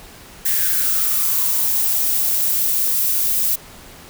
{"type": "noise with high-pass filter sweep", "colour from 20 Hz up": "violet", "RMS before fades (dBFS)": -18, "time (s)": [0.45, 3.56], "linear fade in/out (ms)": 10, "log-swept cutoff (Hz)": [1800, 300], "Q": 7.2, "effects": ["pink hiss -41 dBFS RMS until 4.09 s"]}